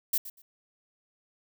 violet noise with echo, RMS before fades -26 dBFS, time 0.13-0.18 s, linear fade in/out 5 ms, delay 120 ms, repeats 2, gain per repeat -15 dB, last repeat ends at 0.42 s, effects none

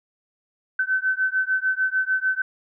sine beating tone pair, 1523 / 1529.7 Hz, F#6 / G6, +50 / -43 cents, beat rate 6.7 Hz, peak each -23 / -23 dBFS, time 0.79-2.42 s, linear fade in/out 5 ms, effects none

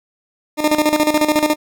20% pulse tone with tremolo, 303.2 Hz, D#4, 45 cents flat, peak -6 dBFS, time 0.57-1.56 s, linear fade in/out 50 ms, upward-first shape square, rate 14 Hz, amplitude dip 70%, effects none

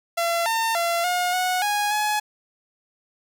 sawtooth tone with pitch steps, 679 / 905 / 682 / 717 / 733 / 827 / 844 Hz, F5 / A5 / F5 / F5 / F#5 / G#5 / G#5, -49 / +48 / -41 / +45 / -16 / -8 / +28 cents, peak -17 dBFS, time 0.17-2.2 s, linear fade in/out 10 ms, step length 290 ms, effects 9-bit

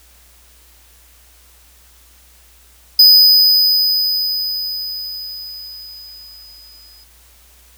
square tone with exponential decay, 4994 Hz, D#8, 6 cents sharp, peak -4 dBFS, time 2.99-7.04 s, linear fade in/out 5 ms, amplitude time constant 880 ms, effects added 60 Hz sine -49 dBFS peak until 7.77 s + white hiss -49 dBFS RMS until 7.77 s

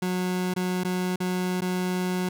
30% pulse tone with dropouts, 182.4 Hz, F#3, 24 cents flat, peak -22 dBFS, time 0.02-2.29 s, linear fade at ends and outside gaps 5 ms, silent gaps 0.539-0.562 / 0.836-0.847 / 1.16-1.202 / 1.608-1.618 s, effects none

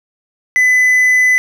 triangle tone, 2006 Hz, B6, 26 cents sharp, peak -6 dBFS, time 0.56-1.38 s, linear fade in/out 0 ms, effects none

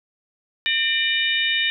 sine tone cluster, 1816 / 2369 / 2968 / 3682 Hz, A#6 / D7 / F#7 / A#7, -46 / +14 / +5 / -22 cents, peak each -24 dBFS, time 0.66-1.7 s, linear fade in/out 0 ms, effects none

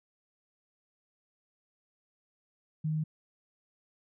sine tone, 155.56 Hz, D#3, in tune, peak -28 dBFS, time 2.84-3.04 s, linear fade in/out 10 ms, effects none

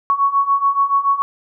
sine beating tone pair, 1108.7 / 1115.7 Hz, C#6 / C#6, 0 / +11 cents, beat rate 7 Hz, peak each -18 / -15 dBFS, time 0.1-1.22 s, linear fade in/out 0 ms, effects none

